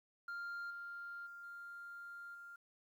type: tone with level steps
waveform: sine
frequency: 1396.9 Hz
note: F6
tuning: in tune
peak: -39 / -44 / -49 / -47 / -50 dBFS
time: 0.28-2.56 s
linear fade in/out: 5 ms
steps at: 0.7 / 1.26 / 1.43 / 2.34 s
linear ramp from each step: 10 ms
effects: tanh soft clip ceiling -41 dBFS + 12-bit